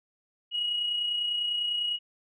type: tone with amplitude modulation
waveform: sine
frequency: 2900 Hz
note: F#7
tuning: 35 cents flat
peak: -24 dBFS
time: 0.51-1.99 s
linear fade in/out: 50 ms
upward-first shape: sine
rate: 30 Hz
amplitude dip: 40%
effects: tanh soft clip ceiling -20 dBFS